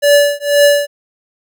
square tone with tremolo, 577 Hz, D5, 31 cents flat, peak -5 dBFS, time 0.02-0.87 s, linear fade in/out 20 ms, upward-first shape triangle, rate 2 Hz, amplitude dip 100%, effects none

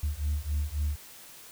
sine beating tone pair, 72.1 / 75.8 Hz, D2 / D#2, -31 / -45 cents, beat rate 3.7 Hz, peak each -29 dBFS, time 0.03-0.96 s, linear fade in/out 5 ms, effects tanh soft clip ceiling -23 dBFS + white hiss -49 dBFS RMS until 1.51 s

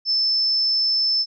sine tone, 5274 Hz, E8, in tune, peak -17 dBFS, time 0.05-1.26 s, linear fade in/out 50 ms, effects none

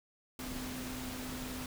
sine tone in noise, 254 Hz, B3, 49 cents sharp, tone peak -42 dBFS, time 0.39-1.66 s, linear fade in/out 2 ms, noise pink, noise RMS -43 dBFS, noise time 0.39-1.66 s, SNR -2 dB, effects none

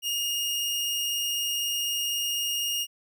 sawtooth tone, 2846 Hz, F7, 32 cents sharp, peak -23 dBFS, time 0.02-2.87 s, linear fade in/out 50 ms, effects none

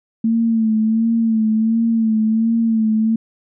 sine tone with vibrato, 223.6 Hz, A3, 28 cents sharp, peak -13 dBFS, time 0.24-3.16 s, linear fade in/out 5 ms, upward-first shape sine, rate 1.4 Hz, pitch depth 46 cents each way, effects none

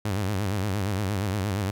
sawtooth tone with vibrato, 99.5 Hz, G2, 26 cents sharp, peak -21 dBFS, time 0.05-1.71 s, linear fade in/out 5 ms, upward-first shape sine, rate 8.6 Hz, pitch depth 130 cents each way, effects none

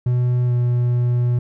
triangle tone with pitch glide, 123.47 to 121.84 Hz, B2 to B2, 0 to -23 cents, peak -13 dBFS, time 0.06-1.39 s, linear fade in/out 5 ms, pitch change -23 cents, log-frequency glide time 0.46-0.52 s, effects none

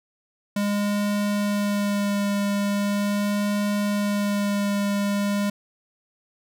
square tone with vibrato, 203.7 Hz, G#3, 33 cents flat, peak -22 dBFS, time 0.56-5.5 s, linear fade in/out 5 ms, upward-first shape sine, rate 0.4 Hz, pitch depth 14 cents each way, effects none

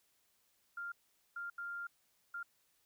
sine tone bursts at uneven times, 1396.9 Hz, F6, in tune, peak -40 dBFS, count 4, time 0.77-0.92 / 1.36-1.5 / 1.58-1.87 / 2.34-2.43 s, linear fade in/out 5 ms, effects white hiss -75 dBFS RMS until 2.85 s

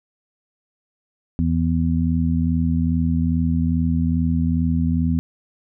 harmonic tone, 82.41 Hz, E2, in tune, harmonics 1 / 2 / 3, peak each -21 / -21 / -21 dBFS, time 1.39-5.19 s, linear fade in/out 0 ms, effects none

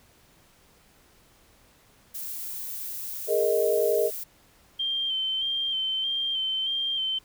violet noise, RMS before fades -35 dBFS, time 2.14-4.24 s, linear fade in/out 10 ms
sine chord, Ab suspended second, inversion none, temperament equal, 415.3 / 466.2 / 622.3 Hz, Ab4 / Bb4 / Eb5, 0 / 0 / 0 cents, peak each -25 dBFS, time 3.27-4.11 s, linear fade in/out 50 ms
sine tone with vibrato, 3136 Hz, G7, in tune, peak -25 dBFS, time 4.79-7.19 s, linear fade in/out 10 ms, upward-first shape square, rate 1.6 Hz, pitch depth 26 cents each way
effects pink hiss -59 dBFS RMS until 7.24 s

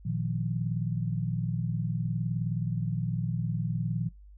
sine chord, Bb suspended fourth, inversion none, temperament just, 116.54 / 155.39 / 174.81 Hz, Bb2 / Eb3 / F3, 0 / -2 / +2 cents, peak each -31 / -32 / -33 dBFS, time 0.05-4.09 s, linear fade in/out 10 ms, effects noise-tail reverb RT60 0.2 s tail -25 dB re dry + added 50 Hz sine -48 dBFS peak until 4.37 s

